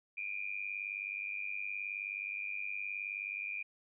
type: tone with amplitude modulation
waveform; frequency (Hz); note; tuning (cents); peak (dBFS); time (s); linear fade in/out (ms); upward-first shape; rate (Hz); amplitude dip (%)
sine; 2418; D7; +50; -33; 0.17-3.63; 10; sine; 99.1; 90
effects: none